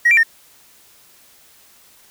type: tone with pitch steps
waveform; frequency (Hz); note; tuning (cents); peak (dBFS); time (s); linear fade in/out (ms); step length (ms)
triangle; 1898 / 2356 / 1825; A#6 / D7 / A#6; +31 / +5 / -37; -6; 0.05-0.233; 10; 61
effects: tanh soft clip ceiling -6 dBFS + white hiss -50 dBFS RMS until 2.1 s